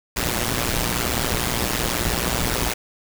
pink noise with amplitude modulation, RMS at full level -19 dBFS, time 0.16-2.74 s, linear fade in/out 10 ms, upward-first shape sine, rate 119 Hz, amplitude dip 90%, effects none

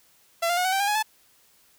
sawtooth tone with pitch steps, 674 / 698.6 / 724 / 750.4 / 777.8 / 806.2 / 835.6 / 866 Hz, E5 / F5 / F#5 / F#5 / G5 / G5 / G#5 / A5, +38 / 0 / -38 / +24 / -14 / +48 / +10 / -28 cents, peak -18 dBFS, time 0.42-1.028 s, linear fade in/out 10 ms, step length 76 ms, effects white hiss -60 dBFS RMS until 1.78 s

